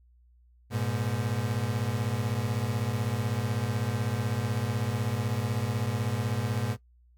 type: beating tone pair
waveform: 35% pulse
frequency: 103.83 / 119.83 Hz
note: G#2 / A#2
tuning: 0 / +48 cents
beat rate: 16 Hz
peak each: -29 dBFS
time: 0.7-6.77 s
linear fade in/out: 50 ms
effects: noise-tail reverb RT60 0.1 s tail -17 dB re dry + added 60 Hz sine -57 dBFS peak until 7.17 s